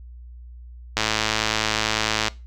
click train, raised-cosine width 0.2 ms, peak -3 dBFS, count 144, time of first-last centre 0.97-2.282 s, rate 109 Hz, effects noise-tail reverb RT60 0.3 s tail -21 dB re dry + added 60 Hz sine -38 dBFS peak until 2.46 s

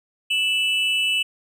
triangle tone pair together, 2637 / 2960 Hz, E7 / F#7, 0 / 0 cents, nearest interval major second, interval 200 cents, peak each -20 dBFS, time 0.3-1.23 s, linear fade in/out 10 ms, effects none

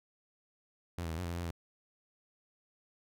sawtooth tone with pitch steps, 87.1 / 82 / 80.1 / 90.4 / 84.9 / 86 / 87.1 / 83.9 Hz, F2 / E2 / E2 / F#2 / F2 / F2 / F2 / E2, -4 / -9 / -49 / -40 / -48 / -26 / -4 / +31 cents, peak -32 dBFS, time 0.98-1.508 s, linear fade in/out 0 ms, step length 66 ms, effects none

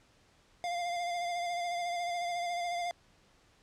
square tone with vibrato, 698.5 Hz, F5, in tune, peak -33 dBFS, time 0.64-2.91 s, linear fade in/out 0 ms, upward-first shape sine, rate 14 Hz, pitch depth 27 cents each way, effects pink hiss -65 dBFS RMS until 3.62 s + low-pass 7000 Hz 12 dB/octave

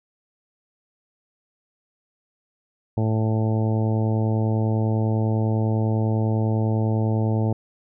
harmonic tone, 110 Hz, A2, in tune, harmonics 1 / 2 / 3 / 4 / 5 / 6 / 7 / 8, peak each -20 / -26 / -30 / -32 / -34 / -36 / -37 / -38 dBFS, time 2.97-7.53 s, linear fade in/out 5 ms, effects none

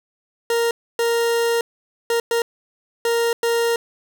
40% pulse tone bursts at uneven times, 466.2 Hz, A#4, in tune, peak -16 dBFS, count 6, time 0.5-0.71 / 0.99-1.61 / 2.1-2.2 / 2.31-2.42 / 3.05-3.33 / 3.43-3.76 s, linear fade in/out 2 ms, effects none

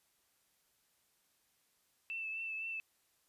sine tone with vibrato, 2648 Hz, E7, 7 cents sharp, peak -38 dBFS, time 2.1-2.8 s, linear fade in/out 0 ms, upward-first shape triangle, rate 3.9 Hz, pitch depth 32 cents each way, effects white hiss -75 dBFS RMS until 3.28 s + resampled to 32000 Hz

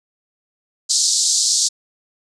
white band-pass noise, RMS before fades -17 dBFS, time 0.89-1.69 s, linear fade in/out 20 ms, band 4100 to 8100 Hz, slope 48 dB/octave, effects none

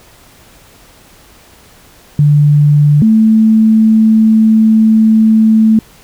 sine tone pair in turn, 146.83 / 220 Hz, D3 / A3, 0 / 0 cents, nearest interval perfect fifth, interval 700 cents, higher second, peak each -4 dBFS, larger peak neither, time 2.19-3.02 / 3.02-5.79 s, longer second, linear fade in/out 2 ms, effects pink hiss -42 dBFS RMS until 6.03 s

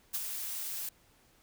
blue noise with ADSR envelope, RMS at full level -32 dBFS, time 0.13-0.89 s, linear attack 21 ms, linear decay 38 ms, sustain -6 dB, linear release 3 ms, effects pink hiss -65 dBFS RMS until 1.42 s

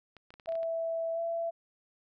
clicks, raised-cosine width 0.3 ms, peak -35 dBFS, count 9, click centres 0.167 / 0.305 / 0.34 / 0.398 / 0.459 / 0.49 / 0.522 / 0.554 / 0.631 s
sine tone with pitch glide, 659.3 to 670 Hz, E5 to E5, 0 to +28 cents, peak -30 dBFS, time 0.47-1.51 s, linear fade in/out 20 ms, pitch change +28 cents, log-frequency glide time 1.14-1.19 s
effects none

